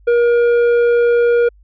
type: tone with tanh clipping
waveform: sine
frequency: 475.3 Hz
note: A#4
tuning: 34 cents sharp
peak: -11 dBFS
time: 0.07-1.49 s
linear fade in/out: 10 ms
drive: 8 dB
effects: added 50 Hz sine -44 dBFS peak until 1.63 s